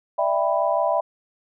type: chord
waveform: sine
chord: E minor seventh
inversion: third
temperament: just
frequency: 593.3 / 659.3 / 791.1 / 988.9 Hz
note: D5 / E5 / G5 / B5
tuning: +18 / 0 / +16 / +2 cents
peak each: -24 / -22 / -26 / -25 dBFS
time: 0.18-1.01 s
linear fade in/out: 10 ms
effects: none